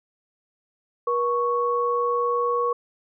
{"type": "tone pair together", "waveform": "sine", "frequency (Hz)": [480.1, 1108.7], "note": ["B4", "C#6"], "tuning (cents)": [-49, 0], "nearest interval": "octave + major second", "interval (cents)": 1449, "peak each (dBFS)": -23, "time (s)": [1.07, 2.73], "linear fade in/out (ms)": 5, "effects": []}